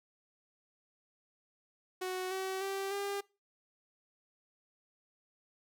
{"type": "tone with pitch steps", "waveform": "sawtooth", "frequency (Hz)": [370, 380, 390.2, 400.7], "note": ["F#4", "F#4", "G4", "G4"], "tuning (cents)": [0, 46, -8, 38], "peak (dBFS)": -31, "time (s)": [2.01, 3.21], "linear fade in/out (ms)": 10, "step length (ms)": 300, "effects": ["noise-tail reverb RT60 0.3 s tail -23 dB re dry"]}